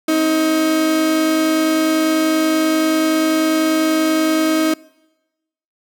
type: tone pair together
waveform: 35% pulse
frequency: 265.6 / 315.9 Hz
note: C4 / D#4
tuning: +26 / +26 cents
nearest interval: minor third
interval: 300 cents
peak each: -24 / -12 dBFS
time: 0.08-4.74 s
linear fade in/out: 5 ms
effects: noise-tail reverb RT60 1.0 s tail -24 dB re dry